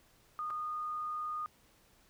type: tone with dropouts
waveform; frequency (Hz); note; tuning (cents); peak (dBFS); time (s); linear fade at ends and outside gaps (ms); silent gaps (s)
sine; 1228; D#6; -23; -35; 0.39-1.46; 0; 0.502-0.506
effects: pink hiss -66 dBFS RMS until 2.09 s